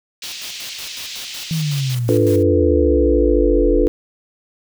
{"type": "band-pass noise", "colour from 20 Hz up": "pink", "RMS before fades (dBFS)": -31, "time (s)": [0.22, 1.95], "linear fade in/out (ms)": 2, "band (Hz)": [2700, 6200], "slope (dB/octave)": 24}
{"type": "noise with tremolo", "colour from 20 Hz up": "white", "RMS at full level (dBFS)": -34, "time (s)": [0.23, 2.43], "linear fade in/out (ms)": 5, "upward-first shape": "square", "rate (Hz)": 5.4, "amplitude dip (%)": 70}
{"type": "exponential sweep", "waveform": "sine", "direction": "down", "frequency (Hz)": [164.81, 38.89], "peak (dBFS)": -17, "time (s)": [1.51, 3.87], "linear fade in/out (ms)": 0}
{"type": "chord", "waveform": "sine", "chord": "B half-diminished seventh", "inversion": "first", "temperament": "equal", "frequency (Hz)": [293.7, 349.2, 440, 493.9], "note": ["D4", "F4", "A4", "B4"], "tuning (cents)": [0, 0, 0, 0], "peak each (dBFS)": -18, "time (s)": [2.09, 3.88], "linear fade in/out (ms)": 0}
{"effects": []}